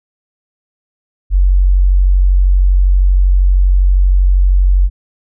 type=tone; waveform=sine; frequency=46.33 Hz; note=F#1; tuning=3 cents sharp; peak=-6 dBFS; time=1.3-4.9 s; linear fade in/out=50 ms; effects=none